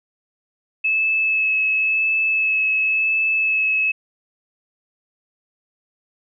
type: tone with vibrato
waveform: sine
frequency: 2600 Hz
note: E7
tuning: 24 cents flat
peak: -16 dBFS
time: 0.84-3.92 s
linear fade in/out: 10 ms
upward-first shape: sine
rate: 0.94 Hz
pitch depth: 12 cents each way
effects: none